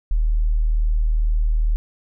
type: tone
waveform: sine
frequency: 38.89 Hz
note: D#1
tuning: in tune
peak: -15 dBFS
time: 0.11-1.76 s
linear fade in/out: 0 ms
effects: none